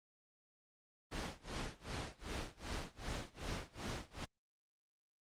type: noise with tremolo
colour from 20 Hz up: pink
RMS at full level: -40 dBFS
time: 1.11-4.26 s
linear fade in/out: 20 ms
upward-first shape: sine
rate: 2.6 Hz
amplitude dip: 95%
effects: low-pass 6000 Hz 12 dB/octave + Opus 24 kbps